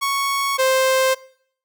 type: tone pair in turn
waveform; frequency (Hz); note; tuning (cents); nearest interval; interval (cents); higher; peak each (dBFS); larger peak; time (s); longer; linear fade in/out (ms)
sawtooth; 1108.7 / 524.2; C#6 / C5; 0 / +3; octave + minor second; 1297; first; -15 / -11; second; 0.01-0.58 / 0.58-1.15; neither; 20
effects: noise-tail reverb RT60 0.6 s tail -21 dB re dry